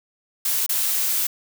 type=noise with dropouts; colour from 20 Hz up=blue; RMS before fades=-22 dBFS; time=0.45-1.27 s; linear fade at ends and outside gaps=5 ms; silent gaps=0.664-0.692 s; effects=none